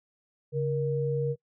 sine tone pair together, 140 / 470.9 Hz, C#3 / A#4, +18 / +18 cents, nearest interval octave + major sixth, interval 2100 cents, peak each -28 dBFS, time 0.52-1.36 s, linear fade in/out 50 ms, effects noise-tail reverb RT60 0.1 s tail -25 dB re dry

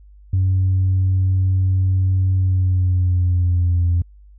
sine tone with pitch glide, 93.9 to 86.61 Hz, F#2 to F2, +26 to -14 cents, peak -12 dBFS, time 0.33-4.02 s, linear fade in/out 5 ms, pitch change -140 cents, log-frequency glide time 2.35-3.88 s, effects tanh soft clip ceiling -11 dBFS + added 50 Hz sine -42 dBFS peak until 4.38 s

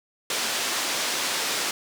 white band-pass noise, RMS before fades -27 dBFS, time 0.3-1.71 s, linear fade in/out 2 ms, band 260 to 6300 Hz, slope 12 dB/octave, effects none

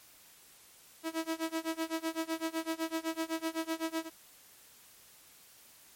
sawtooth tone with tremolo, 324.2 Hz, E4, 29 cents flat, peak -26 dBFS, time 1.03-4.1 s, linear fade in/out 50 ms, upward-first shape sine, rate 7.9 Hz, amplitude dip 95%, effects white hiss -58 dBFS RMS until 5.95 s + MP3 64 kbps

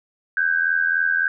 sine tone pair together, 1528 / 1611.5 Hz, G6 / G6, -45 / +47 cents, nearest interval minor second, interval 92 cents, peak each -20 dBFS, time 0.37-1.28 s, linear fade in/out 2 ms, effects none

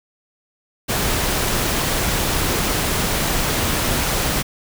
pink noise, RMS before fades -20 dBFS, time 0.88-4.43 s, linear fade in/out 20 ms, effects none

